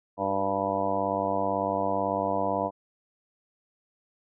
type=harmonic tone with a mistuned harmonic; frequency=98 Hz; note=G2; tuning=in tune; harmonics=1 / 2 / 3 / 4 / 5 / 6 / 7 / 8 / 9 / 10; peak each=-41 / -36 / -35 / -41 / -33 / -32 / -30 / -39 / -34 / -32 dBFS; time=0.17-2.71 s; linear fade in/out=50 ms; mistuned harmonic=4; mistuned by=-48 cents; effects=none